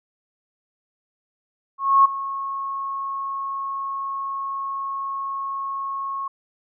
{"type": "tone with ADSR envelope", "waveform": "sine", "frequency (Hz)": 1094, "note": "C#6", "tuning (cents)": -23, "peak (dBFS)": -9, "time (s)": [1.78, 6.28], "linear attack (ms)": 270, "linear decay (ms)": 11, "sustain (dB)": -16, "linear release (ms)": 5, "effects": []}